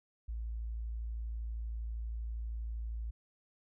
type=tone; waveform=sine; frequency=56.3 Hz; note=A1; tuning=40 cents sharp; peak=-36 dBFS; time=0.28-3.11 s; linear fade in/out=10 ms; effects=none